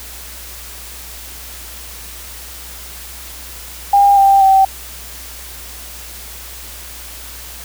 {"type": "tone with pitch steps", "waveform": "sine", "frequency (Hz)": [803, 787.8, 773], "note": ["G5", "G5", "G5"], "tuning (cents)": [41, 8, -24], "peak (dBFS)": -6, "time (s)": [3.93, 4.65], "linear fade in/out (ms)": 5, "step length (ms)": 240, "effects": ["added 60 Hz sine -36 dBFS peak until 7.64 s", "white hiss -33 dBFS RMS until 7.64 s"]}